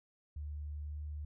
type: tone with pitch glide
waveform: sine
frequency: 74.1 to 74.7 Hz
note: D2 to D2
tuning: +16 to +30 cents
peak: -39 dBFS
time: 0.36-1.25 s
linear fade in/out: 5 ms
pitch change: +14 cents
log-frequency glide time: 0.83-0.98 s
effects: none